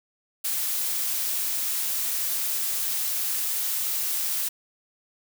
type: noise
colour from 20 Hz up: blue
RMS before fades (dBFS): -27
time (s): 0.44-4.49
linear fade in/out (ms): 10
effects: none